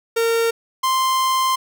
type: tone pair in turn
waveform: 45% pulse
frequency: 459.3 / 1045.5 Hz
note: A#4 / C6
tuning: -26 / -2 cents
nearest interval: octave + major second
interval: 1424 cents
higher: second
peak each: -16 dBFS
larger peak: neither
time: 0.16-0.51 / 0.83-1.56 s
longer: second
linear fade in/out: 10 ms
effects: none